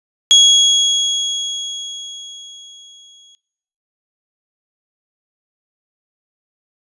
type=tone with exponential decay; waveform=35% pulse; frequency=3322 Hz; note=G#7; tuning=in tune; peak=-3 dBFS; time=0.31-3.35 s; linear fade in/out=0 ms; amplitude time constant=660 ms; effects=noise-tail reverb RT60 0.7 s tail -21 dB re dry + resampled to 24000 Hz